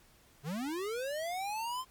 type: linear sweep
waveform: square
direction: up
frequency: 130.81 to 1054 Hz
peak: -35 dBFS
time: 0.43-1.85 s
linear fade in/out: 50 ms
effects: pink hiss -63 dBFS RMS until 1.9 s + MP3 96 kbps